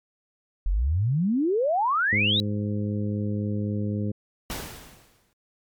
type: exponential sweep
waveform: sine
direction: up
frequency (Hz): 40.18 to 3967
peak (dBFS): -20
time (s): 0.66-2.4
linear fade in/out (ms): 0
type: harmonic tone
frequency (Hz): 103.83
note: G#2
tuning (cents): 0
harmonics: 1 / 2 / 3 / 4 / 5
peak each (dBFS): -27 / -28 / -35 / -38 / -39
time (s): 2.12-4.12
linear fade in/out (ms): 10
type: noise with exponential decay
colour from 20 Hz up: pink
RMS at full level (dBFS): -30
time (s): 4.5-5.33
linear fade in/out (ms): 1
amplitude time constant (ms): 180
effects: MP3 96 kbps